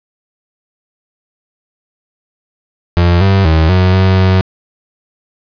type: tone with pitch steps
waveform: 35% pulse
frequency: 86.8 / 97 / 79.9 / 92.3 / 94.3 / 93.7 Hz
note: F2 / G2 / D#2 / F#2 / F#2 / F#2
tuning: -10 / -18 / +47 / -4 / +33 / +22 cents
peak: -5 dBFS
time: 2.97-4.41 s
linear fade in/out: 0 ms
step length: 240 ms
effects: resampled to 11025 Hz + 7-bit